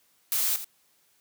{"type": "noise with echo", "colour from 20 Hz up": "blue", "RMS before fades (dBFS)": -26, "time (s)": [0.32, 0.56], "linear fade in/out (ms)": 0, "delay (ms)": 84, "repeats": 1, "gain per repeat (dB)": -11, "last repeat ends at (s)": 0.644, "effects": ["white hiss -66 dBFS RMS until 1.2 s", "high-pass 80 Hz 12 dB/octave"]}